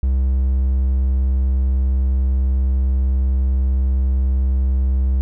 triangle tone, 65.4 Hz, C2, in tune, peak -12 dBFS, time 0.03-5.21 s, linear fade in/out 0 ms, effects none

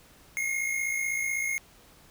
square tone pair together, 2144 / 2200 Hz, C7 / C#7, +42 / -14 cents, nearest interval unison, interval 44 cents, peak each -29 / -35 dBFS, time 0.37-1.58 s, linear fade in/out 0 ms, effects pink hiss -56 dBFS RMS until 2.1 s

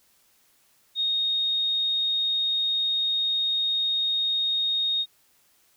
sine tone, 3718 Hz, A#7, 5 cents flat, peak -22 dBFS, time 0.95-5.06 s, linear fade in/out 50 ms, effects white hiss -63 dBFS RMS until 5.76 s

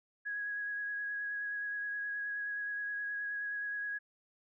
sine tone with vibrato, 1661.2 Hz, G#6, in tune, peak -35 dBFS, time 0.25-3.99 s, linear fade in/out 20 ms, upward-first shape sine, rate 9.5 Hz, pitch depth 15 cents each way, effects none

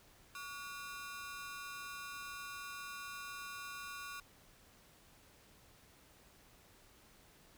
sawtooth ring-modulated tone, 1284 Hz, E6, 46 cents flat, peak -38 dBFS, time 0.35-4.2 s, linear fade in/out 2 ms, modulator 154 Hz, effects pink hiss -64 dBFS RMS until 7.57 s

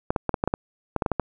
clicks, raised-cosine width 1 ms, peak -8 dBFS, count 12, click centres 0.105 / 0.162 / 0.293 / 0.342 / 0.439 / 0.476 / 0.539 / 0.963 / 1.022 / 1.062 / 1.117 / 1.197 s, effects none

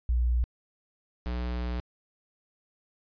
sine / square tone pair in turn, 60.1 / 60.66 Hz, B1 / B1, -46 / -30 cents, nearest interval unison, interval 16 cents, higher second, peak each -22 / -30 dBFS, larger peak first, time 0.09-0.44 / 1.26-1.8 s, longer second, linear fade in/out 0 ms, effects resampled to 11025 Hz

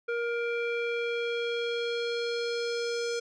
square tone with low-pass filter sweep, 470.7 Hz, A#4, 17 cents sharp, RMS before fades -31 dBFS, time 0.08-3.2 s, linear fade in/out 10 ms, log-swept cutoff 1900 to 6000 Hz, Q 2.6, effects none

